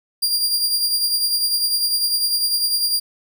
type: tone with tremolo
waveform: sawtooth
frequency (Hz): 4784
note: D8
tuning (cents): +31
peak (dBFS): -12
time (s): 0.22-3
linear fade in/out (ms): 10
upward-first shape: triangle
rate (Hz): 10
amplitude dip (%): 55
effects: none